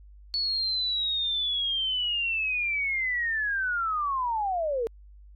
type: linear sweep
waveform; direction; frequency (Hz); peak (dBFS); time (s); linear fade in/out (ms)
sine; down; 4435 to 437.7; -25; 0.34-4.87; 0
effects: added 50 Hz sine -47 dBFS peak until 5.35 s + AAC 48 kbps